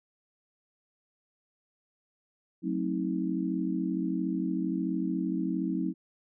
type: chord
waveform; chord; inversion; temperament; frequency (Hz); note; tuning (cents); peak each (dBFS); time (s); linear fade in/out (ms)
sine; F# diminished seventh; none; just; 185 / 222 / 266.4 / 319.7; F#3 / A3 / C4 / Eb4; 0 / +16 / +31 / +47; -32 / -37 / -33 / -32; 2.62-5.94; 50
effects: none